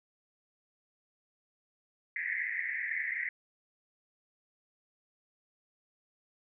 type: band-pass noise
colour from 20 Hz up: white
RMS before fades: -35 dBFS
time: 2.16-3.29 s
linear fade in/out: 2 ms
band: 1800 to 2100 Hz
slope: 96 dB/octave
effects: none